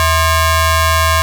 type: ring-modulated tone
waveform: sawtooth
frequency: 569 Hz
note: C#5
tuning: 45 cents sharp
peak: -3 dBFS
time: 0-1.22 s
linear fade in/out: 0 ms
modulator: 488 Hz
effects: none